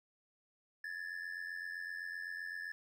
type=ring-modulated tone; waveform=triangle; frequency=1735 Hz; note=A6; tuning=25 cents flat; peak=-36 dBFS; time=0.84-2.72 s; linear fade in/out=0 ms; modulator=43.9 Hz; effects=none